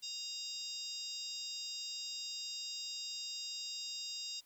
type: harmonic tone with a mistuned harmonic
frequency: 932.3 Hz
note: A#5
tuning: in tune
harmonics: 3 / 4 / 5 / 6 / 7 / 8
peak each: -51 / -46 / -44 / -50 / -54 / -50 dBFS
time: 0.02-4.41 s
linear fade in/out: 20 ms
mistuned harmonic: 5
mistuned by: +81 cents
effects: white hiss -69 dBFS RMS until 4.45 s